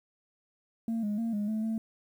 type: tone with pitch steps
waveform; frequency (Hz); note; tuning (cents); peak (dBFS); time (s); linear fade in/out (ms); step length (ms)
sine; 227.6 / 207.7 / 229.1 / 206.8 / 217.8 / 222.8; A#3 / G#3 / A#3 / G#3 / A3 / A3; -41 / 0 / -30 / -7 / -17 / +22; -26; 0.88-1.78; 2; 150
effects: tanh soft clip ceiling -27 dBFS + 10-bit